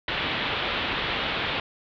white low-pass noise, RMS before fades -28 dBFS, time 0.08-1.6 s, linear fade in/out 2 ms, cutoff 3700 Hz, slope 48 dB/octave, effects none

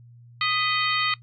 harmonic tone with a mistuned harmonic, 622.3 Hz, D#5, in tune, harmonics 2 / 3 / 4 / 5 / 6 / 7, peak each -26 / -28 / -29 / -30 / -31 / -31 dBFS, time 0.41-1.14 s, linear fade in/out 2 ms, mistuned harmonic 3, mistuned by +110 cents, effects noise-tail reverb RT60 0.1 s tail -19 dB re dry + added 119 Hz sine -46 dBFS peak until 1.22 s

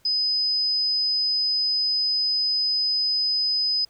sine tone, 5020 Hz, D#8, 15 cents sharp, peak -20 dBFS, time 0.05-3.85 s, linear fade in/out 5 ms, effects pink hiss -61 dBFS RMS until 3.89 s

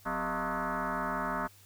sine tone with frequency modulation, 179.9 Hz, F#3, 48 cents flat, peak -30 dBFS, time 0.05-1.48 s, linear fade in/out 20 ms, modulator 217 Hz, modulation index 6.5, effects added 99 Hz sine -60 dBFS peak until 1.65 s + white hiss -59 dBFS RMS until 1.65 s

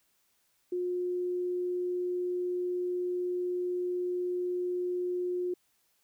sine tone, 358.4 Hz, F4, 45 cents sharp, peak -29 dBFS, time 0.72-5.54 s, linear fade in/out 5 ms, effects white hiss -72 dBFS RMS until 6.03 s

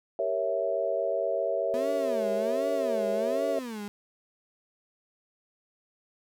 sine chord, G diminished seventh, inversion none, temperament equal, 392 / 466.2 / 554.4 / 659.3 Hz, G4 / Bb4 / Db5 / Fb5, 0 / 0 / 0 / 0 cents, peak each -35 / -33 / -30 / -29 dBFS, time 0.19-3.59 s, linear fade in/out 2 ms
35% pulse tone with vibrato, 241.7 Hz, B3, 37 cents flat, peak -33 dBFS, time 1.74-3.88 s, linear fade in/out 0 ms, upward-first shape sine, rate 1.3 Hz, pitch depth 290 cents each way
effects none

